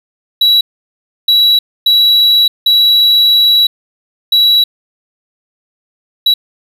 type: tone bursts at uneven times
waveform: triangle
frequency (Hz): 3909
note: B7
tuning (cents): -19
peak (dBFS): -4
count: 6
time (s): 0.41-0.61 / 1.28-1.59 / 1.86-2.48 / 2.66-3.67 / 4.32-4.64 / 6.26-6.34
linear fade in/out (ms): 5
effects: none